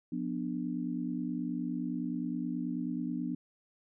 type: chord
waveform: sine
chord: B diminished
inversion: second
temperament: just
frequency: 177.8 / 246.9 / 296.3 Hz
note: F3 / B3 / D4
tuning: +31 / 0 / +15 cents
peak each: -38 / -35 / -37 dBFS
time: 0.12-3.35 s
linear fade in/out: 5 ms
effects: none